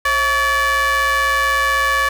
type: ring-modulated tone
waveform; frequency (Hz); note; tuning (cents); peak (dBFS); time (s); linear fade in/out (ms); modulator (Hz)
square; 297.6; D4; +23; -12; 0.05-2.09; 5; 1430
effects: none